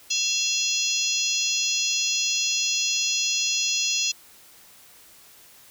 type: harmonic tone with a mistuned harmonic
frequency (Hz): 837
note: G#5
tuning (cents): +13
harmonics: 3 / 4 / 5 / 6 / 7 / 8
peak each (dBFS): -29 / -29 / -29 / -29 / -29 / -29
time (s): 0.1-4.12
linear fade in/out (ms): 10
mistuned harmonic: 3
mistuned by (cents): +130
effects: white hiss -51 dBFS RMS until 5.7 s